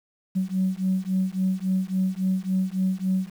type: beating tone pair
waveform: sine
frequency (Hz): 186.1 / 189.7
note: F#3 / F#3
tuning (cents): +10 / +43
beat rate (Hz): 3.6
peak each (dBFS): -24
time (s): 0.35-3.3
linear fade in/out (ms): 20
effects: tanh soft clip ceiling -15 dBFS + 8-bit